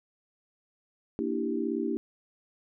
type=chord; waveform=sine; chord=E half-diminished seventh; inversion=second; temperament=equal; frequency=233.1 / 293.7 / 329.6 / 392 Hz; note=Bb3 / D4 / E4 / G4; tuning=0 / 0 / 0 / 0 cents; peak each=-33 dBFS; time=1.19-1.97 s; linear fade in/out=0 ms; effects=none